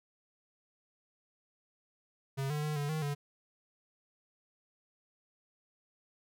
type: tone with pitch steps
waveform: square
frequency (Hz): 136.1 / 149.6 / 151.7 / 144.6 / 156.4 / 144.1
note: C#3 / D3 / D#3 / D3 / D#3 / D3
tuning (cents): -31 / +32 / -44 / -27 / +9 / -33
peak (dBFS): -33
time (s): 2.37-3.15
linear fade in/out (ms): 20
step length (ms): 130
effects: none